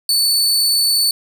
sawtooth tone, 4483 Hz, C#8, 19 cents sharp, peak -10 dBFS, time 0.09-1.11 s, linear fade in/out 2 ms, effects none

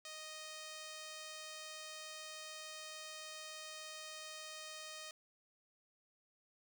5% pulse tone, 622.3 Hz, D#5, in tune, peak -36 dBFS, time 0.05-5.11 s, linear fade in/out 2 ms, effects none

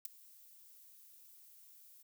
violet noise with ADSR envelope, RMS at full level -36 dBFS, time 0.05-2.03 s, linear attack 4 ms, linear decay 9 ms, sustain -24 dB, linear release 12 ms, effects none

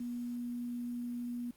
sine tone with quantisation, 241.3 Hz, B3, 40 cents flat, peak -36 dBFS, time 0-1.51 s, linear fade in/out 5 ms, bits 10, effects pink hiss -65 dBFS RMS until 1.56 s + Opus 48 kbps

